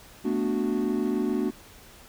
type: chord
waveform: triangle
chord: B minor seventh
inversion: third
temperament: equal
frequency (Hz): 220 / 246.9 / 293.7 / 370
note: A3 / B3 / D4 / F#4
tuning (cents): 0 / 0 / 0 / 0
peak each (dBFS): -27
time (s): 0.24-1.51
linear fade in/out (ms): 20
effects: tanh soft clip ceiling -13 dBFS + pink hiss -50 dBFS RMS until 2.08 s